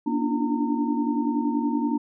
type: tone cluster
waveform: sine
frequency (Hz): 237.6 / 287.2 / 297.8 / 341.5 / 915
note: A#3 / D4 / D4 / F4 / A#5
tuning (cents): +33 / -39 / +24 / -39 / -32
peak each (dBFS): -26 / -27 / -27 / -34 / -32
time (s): 0.06-1.98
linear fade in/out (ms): 10
effects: none

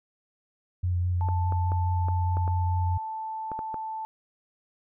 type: tone with vibrato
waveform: sine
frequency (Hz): 89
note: F2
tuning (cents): +33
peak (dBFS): -23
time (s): 0.83-2.98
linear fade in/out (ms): 10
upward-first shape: triangle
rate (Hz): 4.8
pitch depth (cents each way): 20
type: tone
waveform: sine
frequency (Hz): 880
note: A5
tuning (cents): 0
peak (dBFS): -31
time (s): 1.21-4.05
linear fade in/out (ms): 0
type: clicks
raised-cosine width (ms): 1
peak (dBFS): -22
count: 9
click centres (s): 1.287 / 1.523 / 1.719 / 2.085 / 2.37 / 2.478 / 3.517 / 3.591 / 3.743
effects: none

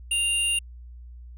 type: tone pair together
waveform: sine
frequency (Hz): 2794 / 9279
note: F7 / D9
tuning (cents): 0 / -22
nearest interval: octave + major sixth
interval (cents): 2078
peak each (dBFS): -21 / -25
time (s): 0.11-0.59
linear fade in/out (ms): 5
effects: tanh soft clip ceiling -18 dBFS + added 60 Hz sine -40 dBFS peak until 1.37 s

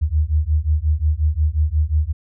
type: beating tone pair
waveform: sine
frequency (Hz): 74 / 79.6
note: D2 / D#2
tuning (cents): +14 / +40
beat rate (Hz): 5.6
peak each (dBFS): -18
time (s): 0.01-2.13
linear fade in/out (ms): 20
effects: none

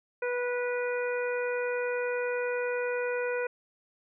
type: harmonic tone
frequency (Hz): 490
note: B4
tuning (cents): -14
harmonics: 1 / 2 / 3 / 4 / 5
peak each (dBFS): -29 / -40 / -36 / -42 / -40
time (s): 0.22-3.47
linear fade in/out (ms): 5
effects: none

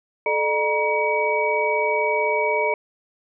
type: tone cluster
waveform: sine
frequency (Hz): 434 / 603 / 949 / 2269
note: A4 / D5 / A#5 / C#7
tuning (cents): -24 / +46 / +31 / +40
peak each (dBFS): -24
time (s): 0.26-2.74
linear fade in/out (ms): 2
effects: none

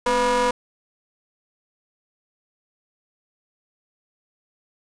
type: ring-modulated tone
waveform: 40% pulse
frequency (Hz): 237.8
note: A#3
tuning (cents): +35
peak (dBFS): -14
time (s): 0.06-0.51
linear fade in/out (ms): 5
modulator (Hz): 736
effects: resampled to 22050 Hz + 8-bit

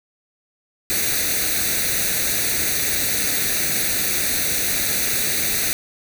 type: noise with comb filter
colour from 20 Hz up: white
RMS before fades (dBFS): -21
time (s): 0.9-5.73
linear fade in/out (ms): 0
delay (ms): 0.48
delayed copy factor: +0.75
effects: none

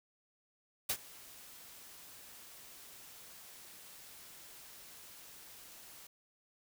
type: noise with ADSR envelope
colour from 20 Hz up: white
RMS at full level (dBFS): -32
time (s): 0.89-6.07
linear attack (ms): 8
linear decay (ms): 67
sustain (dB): -22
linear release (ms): 4
effects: none

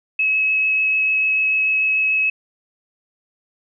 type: tone with vibrato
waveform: sine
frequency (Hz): 2573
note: E7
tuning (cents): -43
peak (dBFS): -15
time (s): 0.19-2.3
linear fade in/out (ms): 5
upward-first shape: triangle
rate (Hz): 6.8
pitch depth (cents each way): 9
effects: none

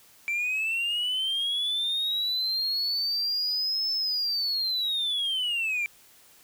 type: linear two-way sweep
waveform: triangle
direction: up then down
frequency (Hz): 2329 to 5274 to 2329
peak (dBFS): -23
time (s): 0.28-5.86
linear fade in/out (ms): 0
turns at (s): 3.92
effects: tanh soft clip ceiling -20 dBFS + white hiss -56 dBFS RMS until 6.43 s

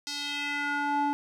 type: tone with band-pass filter sweep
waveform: square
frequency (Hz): 288.3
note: D4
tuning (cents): -32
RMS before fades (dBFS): -30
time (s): 0.07-1.13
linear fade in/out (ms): 0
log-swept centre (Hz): 5100 to 670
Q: 2.3
effects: none

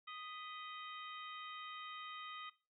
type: harmonic tone with a mistuned harmonic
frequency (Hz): 622.3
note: D#5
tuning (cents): 0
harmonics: 2 / 3 / 4 / 5 / 6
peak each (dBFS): -49 / -55 / -57 / -55 / -57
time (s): 0.07-2.5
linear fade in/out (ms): 10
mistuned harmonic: 3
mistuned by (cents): +110
effects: noise-tail reverb RT60 0.3 s tail -18 dB re dry

